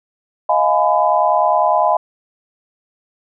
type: chord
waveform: sine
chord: F half-diminished seventh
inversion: third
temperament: just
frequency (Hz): 628.6 / 698.5 / 838.1 / 1005.8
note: Eb5 / F5 / Ab5 / Cb6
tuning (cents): +18 / 0 / +16 / +31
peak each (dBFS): -17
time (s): 0.49-1.97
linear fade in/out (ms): 5
effects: none